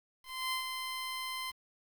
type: tone with ADSR envelope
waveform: 15% pulse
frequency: 1036 Hz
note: C6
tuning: 17 cents flat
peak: -25 dBFS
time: 0.23-1.52 s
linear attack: 290 ms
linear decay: 110 ms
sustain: -5 dB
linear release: 23 ms
effects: 9-bit